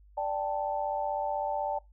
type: chord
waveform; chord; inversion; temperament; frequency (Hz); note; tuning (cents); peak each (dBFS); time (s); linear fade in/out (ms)
sine; D suspended fourth; none; equal; 587.3 / 784 / 880; D5 / G5 / A5; 0 / 0 / 0; -33; 0.17-1.79; 10
effects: noise-tail reverb RT60 0.2 s tail -22 dB re dry + added 50 Hz sine -54 dBFS peak until 1.92 s